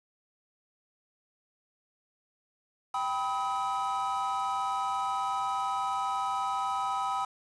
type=chord; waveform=triangle; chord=G augmented; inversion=none; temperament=equal with one note detuned; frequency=784 / 987.8 / 1273.6 Hz; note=G5 / B5 / D#6; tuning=0 / 0 / +40 cents; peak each=-31 dBFS; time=2.94-7.25 s; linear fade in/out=5 ms; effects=resampled to 22050 Hz + 8-bit